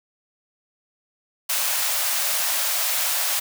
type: high-pass noise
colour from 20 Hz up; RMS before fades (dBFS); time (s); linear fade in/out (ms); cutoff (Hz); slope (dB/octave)
white; -23; 1.49-3.4; 10; 540; 96
effects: none